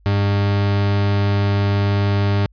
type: tone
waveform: 40% pulse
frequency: 100.7 Hz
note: G2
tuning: 47 cents sharp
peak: -14 dBFS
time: 0.06-2.46 s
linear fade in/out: 0 ms
effects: added 50 Hz sine -49 dBFS peak until 2.52 s + resampled to 11025 Hz